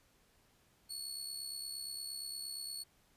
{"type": "tone with amplitude modulation", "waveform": "25% pulse", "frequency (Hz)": 4400, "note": "C#8", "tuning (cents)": -14, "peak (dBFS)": -34, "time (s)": [0.89, 2.84], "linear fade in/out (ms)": 20, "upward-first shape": "sine", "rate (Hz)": 68.6, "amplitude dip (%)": 55, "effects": ["pink hiss -70 dBFS RMS until 3.16 s", "resampled to 32000 Hz"]}